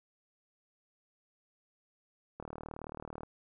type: click train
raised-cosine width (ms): 1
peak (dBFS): -28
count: 33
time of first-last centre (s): 2.4-3.233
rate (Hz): 38.4
effects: none